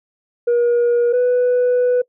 sine tone pair in turn, 477.8 / 494.6 Hz, A#4 / B4, +43 / +3 cents, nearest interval minor second, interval 60 cents, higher second, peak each -10 dBFS, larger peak neither, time 0.47-1.13 / 1.13-2.02 s, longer second, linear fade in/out 10 ms, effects noise-tail reverb RT60 0.1 s tail -23 dB re dry + tanh soft clip ceiling -11 dBFS

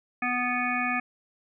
harmonic tone, 246.9 Hz, B3, in tune, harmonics 1 / 3 / 5 / 7 / 9 / 10, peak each -32 / -32 / -32 / -32 / -32 / -32 dBFS, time 0.22-1 s, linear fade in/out 5 ms, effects none

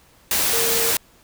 sine tone in noise, 459.7 Hz, A#4, 24 cents flat, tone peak -25 dBFS, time 0.53-0.91 s, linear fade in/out 2 ms, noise white, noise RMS -20 dBFS, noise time 0.31-0.97 s, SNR -8 dB, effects pink hiss -54 dBFS RMS until 1.23 s

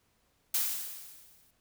blue noise with exponential decay, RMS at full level -27 dBFS, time 0.54-1.51 s, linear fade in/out 5 ms, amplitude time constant 210 ms, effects pink hiss -72 dBFS RMS until 1.6 s

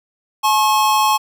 square tone pair together, 855 / 1081.3 Hz, A5 / C#6, -50 / -43 cents, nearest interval major third, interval 407 cents, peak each -16 dBFS, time 0.43-1.18 s, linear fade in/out 20 ms, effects none

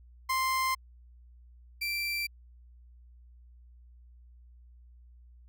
30% pulse tone pair in turn, 1046.5 / 2349 Hz, C6 / D7, 0 / 0 cents, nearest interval octave + major second, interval 1400 cents, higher second, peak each -24 / -28 dBFS, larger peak first, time 0.29-0.75 / 1.81-2.27 s, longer neither, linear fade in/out 10 ms, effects added 60 Hz sine -52 dBFS peak until 5.48 s

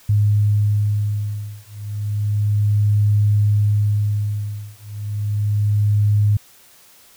sine beating tone pair, 103.83 / 104.15 Hz, G#2 / G#2, 0 / +5 cents, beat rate 0.32 Hz, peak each -18 dBFS, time 0.09-6.37 s, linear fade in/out 5 ms, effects white hiss -49 dBFS RMS until 7.16 s

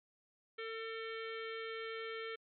harmonic tone, 449.3 Hz, A4, 36 cents sharp, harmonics 1 / 3 / 4 / 5 / 6 / 7 / 8 / 9, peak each -43 / -48 / -50 / -49 / -61 / -52 / -60 / -60 dBFS, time 0.58-2.36 s, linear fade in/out 10 ms, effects MP3 96 kbps

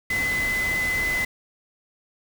sine tone in noise, 2024 Hz, B6, 42 cents sharp, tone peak -22 dBFS, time 0.1-1.25 s, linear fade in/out 5 ms, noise pink, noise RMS -32 dBFS, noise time 0.1-1.25 s, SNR +7 dB, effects none

